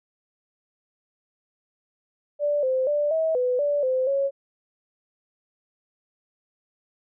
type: tone with pitch steps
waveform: sine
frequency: 585 / 519 / 588 / 643 / 499.5 / 580 / 516 / 552 Hz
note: D5 / C5 / D5 / E5 / B4 / D5 / C5 / C#5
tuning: -7 / -14 / +2 / -43 / +20 / -22 / -24 / -7 cents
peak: -20 dBFS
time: 2.39-4.31 s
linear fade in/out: 50 ms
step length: 240 ms
effects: none